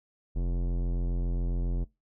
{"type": "tone with tanh clipping", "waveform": "sine", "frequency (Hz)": 43.65, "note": "F1", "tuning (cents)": 0, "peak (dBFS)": -28, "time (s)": [0.35, 1.85], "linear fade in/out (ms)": 20, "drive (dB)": 18, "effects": ["noise-tail reverb RT60 0.2 s tail -21 dB re dry"]}